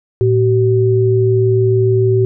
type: tone pair together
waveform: sine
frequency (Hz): 113.36 / 381.3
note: A#2 / G4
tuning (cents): -48 / -48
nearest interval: octave + major sixth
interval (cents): 2100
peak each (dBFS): -12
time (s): 0.21-2.25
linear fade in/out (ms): 0
effects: none